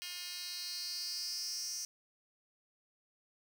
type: tone with high-pass filter sweep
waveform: 10% pulse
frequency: 356.2 Hz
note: F4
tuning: 34 cents sharp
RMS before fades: -41 dBFS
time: 0.02-1.85 s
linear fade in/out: 0 ms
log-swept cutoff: 3400 to 5900 Hz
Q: 5.9
effects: none